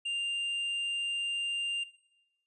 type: tone with tanh clipping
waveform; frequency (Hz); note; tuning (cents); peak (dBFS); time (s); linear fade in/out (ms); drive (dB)
sine; 2794; F7; 0; -32; 0.05-1.84; 10; 5
effects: noise-tail reverb RT60 1.0 s tail -18 dB re dry + resampled to 24000 Hz